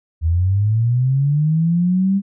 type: linear sweep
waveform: sine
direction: up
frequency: 77.78 to 200 Hz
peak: -13 dBFS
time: 0.21-2.22 s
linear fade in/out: 50 ms
effects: none